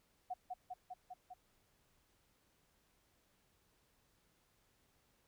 sine tone with echo, 733 Hz, F#5, 16 cents flat, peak -38 dBFS, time 0.3-0.34 s, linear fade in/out 10 ms, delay 200 ms, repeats 5, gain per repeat -2 dB, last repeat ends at 1.34 s, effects pink hiss -75 dBFS RMS until 5.27 s

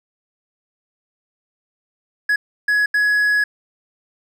triangle tone bursts at uneven times, 1680 Hz, G#6, 19 cents sharp, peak -12 dBFS, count 3, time 2.29-2.36 / 2.68-2.86 / 2.94-3.44 s, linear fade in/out 5 ms, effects none

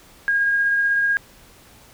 sine tone with tremolo, 1628 Hz, G#6, 35 cents flat, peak -15 dBFS, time 0.28-1.17 s, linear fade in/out 0 ms, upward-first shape triangle, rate 16 Hz, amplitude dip 25%, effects pink hiss -49 dBFS RMS until 1.93 s

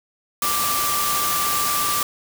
sine tone in noise, 1174.7 Hz, D6, in tune, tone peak -23 dBFS, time 0.42-2.03 s, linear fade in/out 2 ms, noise white, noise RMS -23 dBFS, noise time 0.42-2.03 s, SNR -3 dB, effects none

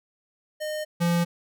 square tone pair in turn, 612 / 171.74 Hz, D#5 / F3, -29 / -29 cents, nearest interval octave + minor seventh, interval 2200 cents, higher first, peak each -29 / -21 dBFS, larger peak second, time 0.6-0.85 / 1-1.25 s, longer neither, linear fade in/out 20 ms, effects none

